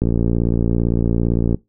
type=click train; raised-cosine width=3 ms; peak=-5 dBFS; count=89; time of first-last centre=0.02-1.545 s; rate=57.7 Hz; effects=noise-tail reverb RT60 0.2 s tail -21 dB re dry